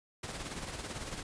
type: noise with tremolo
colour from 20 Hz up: pink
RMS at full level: -39 dBFS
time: 0.23-1.23 s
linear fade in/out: 5 ms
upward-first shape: sine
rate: 18 Hz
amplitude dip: 50%
effects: resampled to 22050 Hz